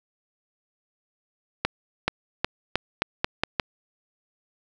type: accelerating click train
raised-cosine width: 0.3 ms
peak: -5 dBFS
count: 8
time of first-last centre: 1.65-3.598 s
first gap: 430 ms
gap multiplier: 0.85
effects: none